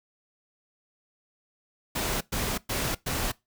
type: noise bursts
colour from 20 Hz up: pink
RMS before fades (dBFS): -29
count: 4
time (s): 1.95-3.32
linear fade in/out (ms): 10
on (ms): 260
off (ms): 110
effects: noise-tail reverb RT60 0.2 s tail -21 dB re dry